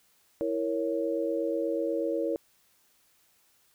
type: chord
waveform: sine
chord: A# diminished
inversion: second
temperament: equal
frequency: 329.6 / 466.2 / 554.4 Hz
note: E4 / A#4 / C#5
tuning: 0 / 0 / 0 cents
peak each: -31 dBFS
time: 0.41-2.36 s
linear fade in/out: 0 ms
effects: white hiss -66 dBFS RMS until 3.74 s